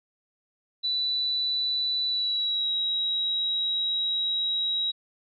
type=tone with pitch glide; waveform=sine; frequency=3971 to 3842 Hz; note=B7 to B7; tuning=+9 to -48 cents; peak=-24 dBFS; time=0.83-4.92 s; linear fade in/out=20 ms; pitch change=-57 cents; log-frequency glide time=2.07-2.71 s; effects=none